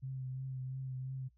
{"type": "tone with vibrato", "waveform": "sine", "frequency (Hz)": 130.81, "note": "C3", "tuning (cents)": 0, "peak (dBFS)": -38, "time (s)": [0.02, 1.29], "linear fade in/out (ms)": 20, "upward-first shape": "triangle", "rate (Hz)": 2.9, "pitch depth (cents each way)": 32, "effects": ["noise-tail reverb RT60 0.1 s tail -23 dB re dry", "added 60 Hz sine -66 dBFS peak until 1.37 s"]}